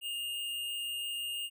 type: tone with amplitude modulation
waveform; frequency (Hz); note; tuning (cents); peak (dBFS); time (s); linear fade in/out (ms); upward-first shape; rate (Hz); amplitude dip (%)
square; 2829; F7; +22; -34; 0.01-1.5; 50; sine; 205; 30
effects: none